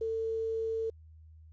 sine tone with quantisation, 448.3 Hz, A4, 32 cents sharp, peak -30 dBFS, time 0.01-0.9 s, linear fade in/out 5 ms, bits 10, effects added 79 Hz sine -51 dBFS peak until 1.52 s + resampled to 16000 Hz

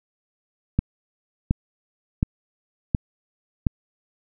click train, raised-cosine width 5 ms, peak -6 dBFS, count 5, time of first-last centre 0.79-3.668 s, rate 1.39 Hz, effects none

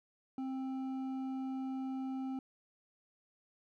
sine tone with hard clipping, 263.6 Hz, C4, 13 cents sharp, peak -38 dBFS, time 0.38-2.39 s, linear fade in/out 2 ms, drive 7 dB, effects none

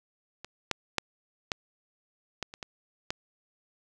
clicks, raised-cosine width 0.2 ms, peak -23 / -9 / -8 / -11 / -15 / -26 / -20 / -13 dBFS, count 8, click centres 0.446 / 0.713 / 0.983 / 1.518 / 2.427 / 2.539 / 2.628 / 3.105 s, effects none

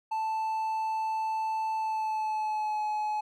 triangle tone with pitch glide, 880 to 850 Hz, A5 to G#5, 0 to +40 cents, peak -26 dBFS, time 0.11-3.21 s, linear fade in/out 10 ms, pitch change -60 cents, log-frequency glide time 1.76-2.82 s, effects none

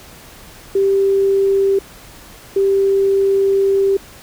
sine tone pair in turn, 392 / 392 Hz, G4 / G4, 0 / 0 cents, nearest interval unison, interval 0 cents, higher neither, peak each -11 dBFS, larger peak neither, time 0.75-1.79 / 2.56-3.97 s, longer second, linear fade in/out 5 ms, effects pink hiss -40 dBFS RMS until 4.22 s

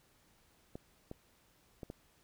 clicks, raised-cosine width 2 ms, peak -30 dBFS, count 4, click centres 0.755 / 1.114 / 1.832 / 1.901 s, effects pink hiss -69 dBFS RMS until 2.23 s

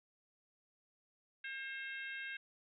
harmonic tone, 535 Hz, C5, 38 cents sharp, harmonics 3 / 4 / 5 / 6 / 7, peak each -44 / -48 / -49 / -56 / -56 dBFS, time 1.44-2.37 s, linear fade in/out 5 ms, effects none

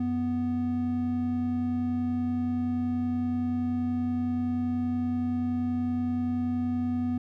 triangle tone pair together, 92.48 / 246.9 Hz, F#2 / B3, 0 / 0 cents, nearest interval octave + perfect fourth, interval 1700 cents, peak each -33 / -24 dBFS, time 0-7.18 s, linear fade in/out 5 ms, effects none

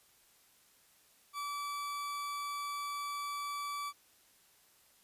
40% pulse tone, 1154 Hz, D6, 31 cents flat, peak -36 dBFS, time 1.33-3.93 s, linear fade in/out 50 ms, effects white hiss -66 dBFS RMS until 5.03 s + resampled to 32000 Hz

